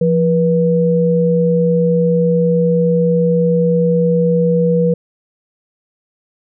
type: tone pair together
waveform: sine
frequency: 171.5 / 485.1 Hz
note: F3 / B4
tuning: -31 / -31 cents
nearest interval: octave + tritone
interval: 1800 cents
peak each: -13 dBFS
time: 0.01-4.94 s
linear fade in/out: 5 ms
effects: none